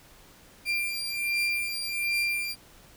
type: beating tone pair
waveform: 35% pulse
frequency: 2378 / 2379.3 Hz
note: D7 / D7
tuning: +21 / +22 cents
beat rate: 1.3 Hz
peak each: -29 / -27 dBFS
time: 0.65-2.56 s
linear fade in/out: 50 ms
effects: pink hiss -54 dBFS RMS until 2.96 s